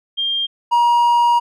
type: tone pair in turn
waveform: sine / triangle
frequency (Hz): 3200 / 951.4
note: G7 / A#5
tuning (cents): +35 / +35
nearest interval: octave + major sixth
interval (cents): 2100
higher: first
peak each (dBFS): -17 / -9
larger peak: second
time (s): 0.17-0.47 / 0.71-1.4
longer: second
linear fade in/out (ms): 20
effects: none